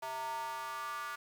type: tone with high-pass filter sweep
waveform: square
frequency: 130.81 Hz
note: C3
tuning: in tune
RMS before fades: -40 dBFS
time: 0.02-1.16 s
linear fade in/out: 10 ms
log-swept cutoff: 800 to 1300 Hz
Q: 5.6
effects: 10-bit